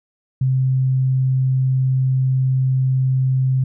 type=tone; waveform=sine; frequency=130.81 Hz; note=C3; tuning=in tune; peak=-14 dBFS; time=0.41-3.64 s; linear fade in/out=5 ms; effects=none